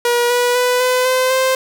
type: tone with pitch steps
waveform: sawtooth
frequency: 480 / 488.1 / 496.4 / 504.7 / 513.3 / 521.9 Hz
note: B4 / B4 / B4 / B4 / C5 / C5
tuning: -49 / -20 / +9 / +38 / -33 / -4 cents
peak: -9 dBFS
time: 0.05-1.55 s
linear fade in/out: 2 ms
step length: 250 ms
effects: none